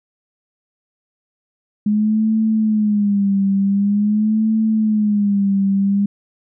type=tone with vibrato; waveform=sine; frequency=207.7 Hz; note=G#3; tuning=in tune; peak=-13 dBFS; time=1.86-6.06 s; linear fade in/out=5 ms; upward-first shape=sine; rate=0.46 Hz; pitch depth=100 cents each way; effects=none